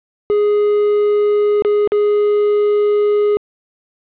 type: tone with dropouts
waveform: triangle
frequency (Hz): 415.3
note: G#4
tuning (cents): 0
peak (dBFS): -9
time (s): 0.3-3.37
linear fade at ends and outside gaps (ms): 0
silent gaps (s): 1.622-1.649 / 1.875-1.92
effects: resampled to 8000 Hz + 8-bit